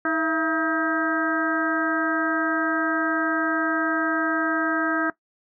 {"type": "harmonic tone with a mistuned harmonic", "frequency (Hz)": 318.6, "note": "D#4", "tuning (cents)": 41, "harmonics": [1, 2, 3, 4, 5, 6], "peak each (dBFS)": [-25, -29, -34, -27, -26, -37], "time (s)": [0.05, 5.1], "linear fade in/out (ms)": 2, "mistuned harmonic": 2, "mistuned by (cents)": 78, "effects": ["noise-tail reverb RT60 0.1 s tail -18 dB re dry"]}